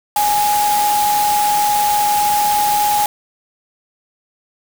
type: tone in noise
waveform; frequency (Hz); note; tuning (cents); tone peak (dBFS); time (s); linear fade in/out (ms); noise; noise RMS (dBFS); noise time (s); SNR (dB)
sine; 830.6; G#5; 0; -13; 0.16-3.06; 2; white; -22; 0.16-3.06; +6
effects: none